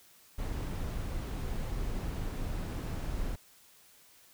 brown noise, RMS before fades -35 dBFS, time 0.38-3.36 s, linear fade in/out 10 ms, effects white hiss -60 dBFS RMS until 4.33 s

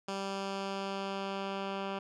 10% pulse tone with low-pass filter sweep, 195.6 Hz, G3, 4 cents flat, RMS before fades -37 dBFS, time 0.08-1.99 s, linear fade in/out 5 ms, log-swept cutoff 6200 to 2900 Hz, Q 1.1, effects none

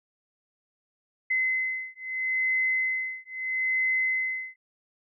sine beating tone pair, 2046 / 2046.77 Hz, C7 / C7, -39 / -39 cents, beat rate 0.77 Hz, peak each -28 dBFS, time 1.3-4.56 s, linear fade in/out 10 ms, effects none

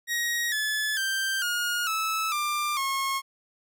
sawtooth tone with pitch steps, 1889 / 1722.2 / 1570.2 / 1431.6 / 1305.2 / 1190 / 1084.9 Hz, A#6 / A6 / G6 / F6 / E6 / D6 / C#6, +22 / -38 / +2 / +42 / -18 / +22 / -38 cents, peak -22 dBFS, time 0.07-3.22 s, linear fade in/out 50 ms, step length 450 ms, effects none

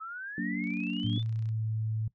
sine exponential sweep, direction up, 1280 to 3582 Hz, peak -37 dBFS, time 0-1.23 s, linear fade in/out 20 ms
sine chord, Gb augmented, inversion none, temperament just, 185 / 231.2 / 289.1 Hz, Gb3 / Bb3 / D4, 0 / -14 / -27 cents, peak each -34 dBFS, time 0.38-1.18 s, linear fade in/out 2 ms
click train, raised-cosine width 0.2 ms, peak -39 dBFS, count 27, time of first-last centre 0.64-1.49 s, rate 30.6 Hz
sine tone with pitch glide, 112.4 to 109.83 Hz, A2 to A2, +37 to -3 cents, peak -29 dBFS, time 1.04-2.08 s, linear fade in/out 5 ms, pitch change -40 cents, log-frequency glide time 1.19-1.65 s
effects noise-tail reverb RT60 0.1 s tail -19 dB re dry

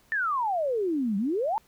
sine exponential two-way sweep, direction down then up, 1816 to 190 to 924 Hz, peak -24 dBFS, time 0.12-1.58 s, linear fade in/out 0 ms, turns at 1.17 s, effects pink hiss -62 dBFS RMS until 1.67 s

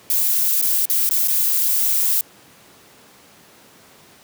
violet noise with dropouts, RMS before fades -18 dBFS, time 0.1-2.21 s, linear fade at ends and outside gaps 1 ms, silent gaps 0.615-0.624 / 0.855-0.898 / 1.091-1.11 / 1.275-1.282 s, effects pink hiss -48 dBFS RMS until 4.23 s + high-pass 150 Hz 12 dB/octave

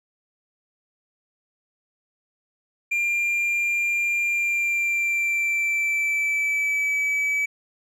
triangle tone with pitch glide, 2391 to 2292 Hz, D7 to D7, +30 to -43 cents, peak -19 dBFS, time 2.91-7.46 s, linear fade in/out 10 ms, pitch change -73 cents, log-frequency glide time 4.26-6.96 s, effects none

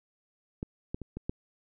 clicks, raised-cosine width 3 ms, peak -21 / -20 / -26 / -24 / -18 dBFS, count 5, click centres 0.629 / 0.945 / 1.017 / 1.17 / 1.295 s, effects none

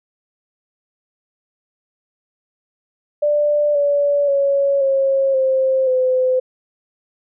sine tone with pitch steps, 590 / 573.5 / 557.5 / 542 / 526.8 / 512.1 Hz, D5 / D5 / C#5 / C#5 / C5 / C5, +8 / -41 / +10 / -39 / +12 / -37 cents, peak -13 dBFS, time 3.22-6.4 s, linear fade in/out 10 ms, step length 530 ms, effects none

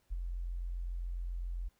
sine tone with ADSR envelope, 43.65 Hz, F1, in tune, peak -31 dBFS, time 0.1-1.69 s, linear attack 28 ms, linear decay 16 ms, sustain -4 dB, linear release 16 ms, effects pink hiss -74 dBFS RMS until 1.79 s

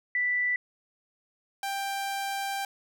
sine / sawtooth tone pair in turn, 1975.5 / 788.7 Hz, B6 / G5, 0 / +10 cents, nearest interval octave + major third, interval 1590 cents, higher first, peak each -24 / -26 dBFS, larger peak first, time 0.15-0.56 / 1.63-2.65 s, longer second, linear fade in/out 2 ms, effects none

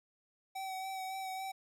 square tone with vibrato, 762 Hz, G5, 49 cents flat, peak -39 dBFS, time 0.55-1.52 s, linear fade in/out 10 ms, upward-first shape sine, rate 3.6 Hz, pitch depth 20 cents each way, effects none

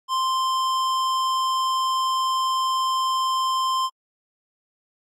square tone, 1045 Hz, C6, 2 cents flat, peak -21 dBFS, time 0.08-3.9 s, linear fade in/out 50 ms, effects low-pass 8000 Hz 12 dB/octave + AAC 64 kbps

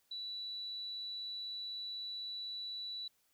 sine tone, 3948 Hz, B7, 1 cent flat, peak -40 dBFS, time 0.11-3.08 s, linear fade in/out 5 ms, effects white hiss -75 dBFS RMS until 3.33 s

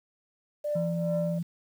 sine tone with tremolo, 592 Hz, D5, 14 cents sharp, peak -25 dBFS, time 0.64-1.39 s, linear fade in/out 10 ms, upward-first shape triangle, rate 2.4 Hz, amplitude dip 70%
sine tone, 169.3 Hz, E3, 46 cents sharp, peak -27 dBFS, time 0.75-1.43 s, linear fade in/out 10 ms
effects tanh soft clip ceiling -19 dBFS + 9-bit

